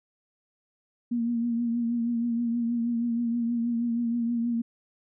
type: tone with vibrato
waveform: sine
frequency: 235 Hz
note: A#3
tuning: 14 cents sharp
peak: -24 dBFS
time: 1.11-4.62 s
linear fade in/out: 10 ms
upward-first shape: triangle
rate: 6.3 Hz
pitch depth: 45 cents each way
effects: none